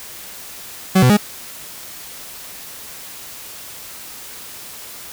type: tone with pitch steps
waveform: 40% pulse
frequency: 188.3 / 126 / 207.3 Hz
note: F#3 / B2 / G#3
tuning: +31 / +35 / -3 cents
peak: -8 dBFS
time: 0.95-1.172 s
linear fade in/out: 10 ms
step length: 74 ms
effects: white hiss -35 dBFS RMS until 5.12 s